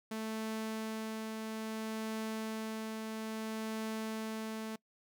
sawtooth tone with tremolo, 220 Hz, A3, in tune, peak -32 dBFS, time 0.11-4.76 s, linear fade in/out 5 ms, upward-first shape triangle, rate 0.6 Hz, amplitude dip 30%, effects noise-tail reverb RT60 0.1 s tail -23 dB re dry

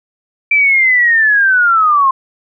sine linear sweep, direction down, 2349 to 1046.5 Hz, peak -7 dBFS, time 0.51-2.11 s, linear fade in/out 5 ms, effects none

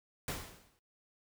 pink noise with exponential decay, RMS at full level -36 dBFS, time 0.28-0.79 s, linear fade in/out 1 ms, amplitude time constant 110 ms, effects noise-tail reverb RT60 0.2 s tail -23 dB re dry

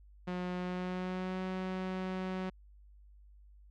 sawtooth tone with pitch glide, 180 to 186.46 Hz, F#3 to F#3, -47 to +14 cents, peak -31 dBFS, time 0.27-2.5 s, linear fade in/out 10 ms, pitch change +61 cents, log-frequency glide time 0.57-1.42 s, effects added 50 Hz sine -55 dBFS peak until 3.7 s + low-pass 3000 Hz 12 dB/octave

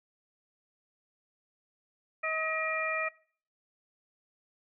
harmonic tone with a mistuned harmonic, 635 Hz, D#5, 35 cents sharp, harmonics 1 / 2 / 3 / 4, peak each -36 / -35 / -35 / -34 dBFS, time 2.23-3.09 s, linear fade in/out 10 ms, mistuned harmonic 4, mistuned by -97 cents, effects noise-tail reverb RT60 0.5 s tail -21 dB re dry

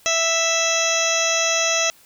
harmonic tone, 659.3 Hz, E5, in tune, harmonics 1 / 2 / 3 / 4 / 5 / 6 / 8 / 9 / 10, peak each -24 / -28 / -28 / -24 / -28 / -29 / -29 / -24 / -26 dBFS, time 0.06-1.9 s, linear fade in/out 0 ms, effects white hiss -52 dBFS RMS until 2.05 s

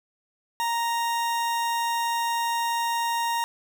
40% pulse tone, 932.3 Hz, A#5, in tune, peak -23 dBFS, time 0.6-3.44 s, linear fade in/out 0 ms, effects none

